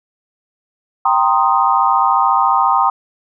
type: chord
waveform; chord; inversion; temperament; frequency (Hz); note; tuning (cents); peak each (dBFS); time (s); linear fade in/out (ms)
sine; C minor seventh; second; equal; 784 / 932.3 / 1046.5 / 1244.5; G5 / Bb5 / C6 / Eb6; 0 / 0 / 0 / 0; -16; 1.05-2.9; 5
effects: none